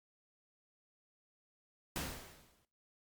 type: noise with exponential decay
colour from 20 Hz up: pink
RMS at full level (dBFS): -37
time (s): 1.96-2.65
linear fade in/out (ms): 0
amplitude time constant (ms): 150
effects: noise-tail reverb RT60 0.5 s tail -21 dB re dry + Opus 48 kbps